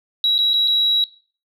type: tone with dropouts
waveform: sine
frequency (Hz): 3879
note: B7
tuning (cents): -32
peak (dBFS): -13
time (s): 0.24-1.04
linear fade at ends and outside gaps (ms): 1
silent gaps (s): 0.381-0.388 / 0.534-0.539 / 0.676-0.68
effects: noise-tail reverb RT60 0.4 s tail -18 dB re dry + tanh soft clip ceiling -9 dBFS